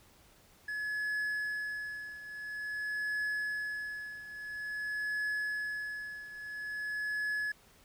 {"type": "tone with tremolo", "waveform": "triangle", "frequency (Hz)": 1700, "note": "G#6", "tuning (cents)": 40, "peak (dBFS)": -29, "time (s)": [0.68, 7.52], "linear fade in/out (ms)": 5, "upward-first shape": "triangle", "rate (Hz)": 0.49, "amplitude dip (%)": 80, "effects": ["pink hiss -62 dBFS RMS until 7.84 s"]}